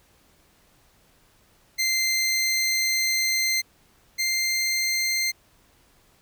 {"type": "tone pair in turn", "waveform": "20% pulse", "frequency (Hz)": [2083, 2094], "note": ["C7", "C7"], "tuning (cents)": [-8, 1], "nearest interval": "unison", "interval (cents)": 9, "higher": "second", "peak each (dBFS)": [-16, -17], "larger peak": "first", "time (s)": [[1.78, 3.62], [4.18, 5.32]], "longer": "first", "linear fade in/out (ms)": 20, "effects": ["pink hiss -60 dBFS RMS until 6.21 s"]}